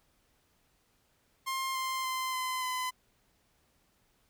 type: tone with pitch steps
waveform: sawtooth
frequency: 1060 / 1048.4 / 1037 / 1025.7 / 1014.5 Hz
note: C6 / C6 / C6 / C6 / B5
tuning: +22 / +3 / -16 / -35 / +46 cents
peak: -28 dBFS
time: 1.46-2.91 s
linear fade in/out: 20 ms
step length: 290 ms
effects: pink hiss -71 dBFS RMS until 4.29 s